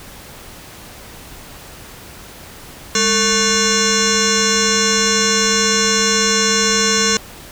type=tone with frequency modulation; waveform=sine; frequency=2819 Hz; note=F7; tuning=16 cents sharp; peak=-12 dBFS; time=2.95-7.17 s; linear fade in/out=2 ms; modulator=654 Hz; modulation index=6.3; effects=pink hiss -37 dBFS RMS until 7.51 s